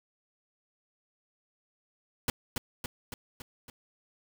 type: noise with echo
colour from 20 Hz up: pink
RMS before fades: -28 dBFS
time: 2.28-2.3 s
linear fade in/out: 2 ms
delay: 280 ms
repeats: 5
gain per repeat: -4 dB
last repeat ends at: 3.7 s
effects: none